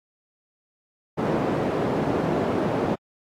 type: band-pass noise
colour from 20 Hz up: white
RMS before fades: -24 dBFS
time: 1.17-2.96 s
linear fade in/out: 20 ms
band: 140 to 490 Hz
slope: 12 dB/octave
effects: AAC 64 kbps